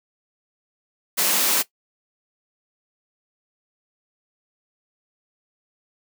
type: high-pass noise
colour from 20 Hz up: white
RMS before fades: -20 dBFS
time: 1.17-1.63 s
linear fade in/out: 20 ms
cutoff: 170 Hz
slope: 48 dB/octave
effects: noise-tail reverb RT60 0.1 s tail -17 dB re dry